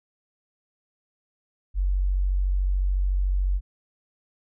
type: tone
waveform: sine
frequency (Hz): 46.92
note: F#1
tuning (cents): +25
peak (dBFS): -20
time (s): 1.74-3.61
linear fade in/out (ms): 50
effects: none